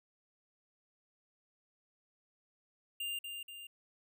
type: tone with echo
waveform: square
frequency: 2799 Hz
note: F7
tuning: 3 cents sharp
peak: -37 dBFS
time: 3-3.19 s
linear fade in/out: 5 ms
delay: 240 ms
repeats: 2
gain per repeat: -5 dB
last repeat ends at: 3.67 s
effects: none